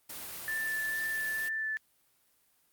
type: noise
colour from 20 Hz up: white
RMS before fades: -42 dBFS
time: 0.09-1.49 s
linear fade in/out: 10 ms
type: tone with vibrato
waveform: sine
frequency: 1760 Hz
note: A6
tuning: in tune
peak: -31 dBFS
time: 0.48-1.77 s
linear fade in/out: 0 ms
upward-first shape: sine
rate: 2.2 Hz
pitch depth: 11 cents each way
effects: white hiss -70 dBFS RMS until 2.72 s + Opus 32 kbps